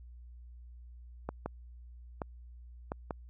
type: clicks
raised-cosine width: 1 ms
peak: -21 dBFS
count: 5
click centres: 1.29 / 1.46 / 2.218 / 2.919 / 3.108 s
effects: added 60 Hz sine -48 dBFS peak until 3.29 s